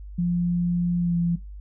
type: tone with pitch glide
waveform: sine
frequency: 174.61 to 171.41 Hz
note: F3 to F3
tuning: 0 to -32 cents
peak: -20 dBFS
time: 0.18-1.36 s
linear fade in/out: 10 ms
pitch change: -32 cents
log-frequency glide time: 0.99-1.16 s
effects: noise-tail reverb RT60 0.2 s tail -18 dB re dry + added 50 Hz sine -36 dBFS peak until 1.6 s